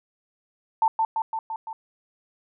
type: tone with echo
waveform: sine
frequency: 891 Hz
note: A5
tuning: 22 cents sharp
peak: -16 dBFS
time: 0.82-0.88 s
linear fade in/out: 2 ms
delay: 170 ms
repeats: 5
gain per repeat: -3 dB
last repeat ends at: 1.73 s
effects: none